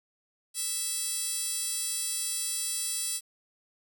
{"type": "tone with high-pass filter", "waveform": "10% pulse", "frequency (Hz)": 659.3, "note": "E5", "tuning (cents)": 0, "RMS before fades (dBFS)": -32, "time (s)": [0.54, 3.21], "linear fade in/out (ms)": 50, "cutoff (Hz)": 6900, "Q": 3, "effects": ["10-bit"]}